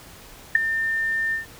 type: tone with ADSR envelope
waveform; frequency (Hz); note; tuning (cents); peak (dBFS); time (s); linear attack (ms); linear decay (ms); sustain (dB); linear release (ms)
sine; 1800; A6; +39; -8; 0.55-1.46; 4; 10; -13; 130
effects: pink hiss -45 dBFS RMS until 1.59 s